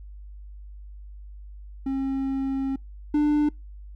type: tone pair in turn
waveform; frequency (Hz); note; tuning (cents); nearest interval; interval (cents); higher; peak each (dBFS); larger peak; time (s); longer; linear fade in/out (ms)
triangle; 269.3 / 297.2; C#4 / D4; -50 / +21; major second; 171; second; -22 / -16; second; 1.86-2.76 / 3.14-3.49; first; 5
effects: noise-tail reverb RT60 0.2 s tail -26 dB re dry + added 50 Hz sine -39 dBFS peak until 3.95 s